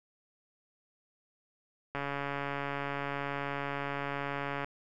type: click train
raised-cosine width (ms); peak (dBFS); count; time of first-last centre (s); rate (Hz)
0.5; -20; 381; 1.95-4.645; 141
effects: none